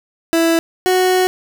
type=tone pair in turn; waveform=30% pulse; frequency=330.6 / 369 Hz; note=E4 / F#4; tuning=+5 / -5 cents; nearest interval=major second; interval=190 cents; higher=second; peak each=-9 dBFS; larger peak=neither; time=0.33-0.59 / 0.86-1.27 s; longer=second; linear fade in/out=0 ms; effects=none